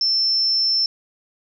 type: tone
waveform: sine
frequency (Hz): 5340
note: E8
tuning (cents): +22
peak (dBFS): -16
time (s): 0.01-0.86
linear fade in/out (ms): 2
effects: none